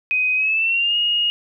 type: tone with pitch glide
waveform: sine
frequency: 2509 to 2865 Hz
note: D#7 to F7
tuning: +14 to +44 cents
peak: -16 dBFS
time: 0.11-1.3 s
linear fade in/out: 0 ms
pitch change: +230 cents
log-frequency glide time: 0.35-0.96 s
effects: none